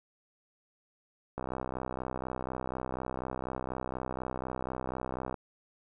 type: click train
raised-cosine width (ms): 1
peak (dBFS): -21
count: 255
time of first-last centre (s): 1.38-5.343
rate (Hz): 64.1
effects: none